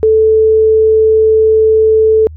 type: tone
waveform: sine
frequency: 438.4 Hz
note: A4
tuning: 6 cents flat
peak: -5 dBFS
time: 0.03-2.27 s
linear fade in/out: 0 ms
effects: added 78 Hz sine -27 dBFS peak until 2.36 s